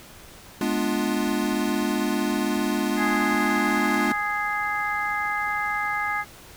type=chord; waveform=square; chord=G# diminished seventh; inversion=none; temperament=equal with one note detuned; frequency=211.5 / 246.9 / 293.7 / 349.2 Hz; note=G#3 / B3 / D4 / F4; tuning=+32 / 0 / 0 / 0 cents; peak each=-28 / -29 / -28 / -30 dBFS; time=0.61-4.12 s; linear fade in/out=2 ms
type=harmonic tone; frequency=415.3 Hz; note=G#4; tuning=in tune; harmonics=2 / 3 / 4 / 5; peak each=-29 / -29 / -29 / -29 dBFS; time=2.96-6.25 s; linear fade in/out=50 ms
effects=pink hiss -46 dBFS RMS until 6.56 s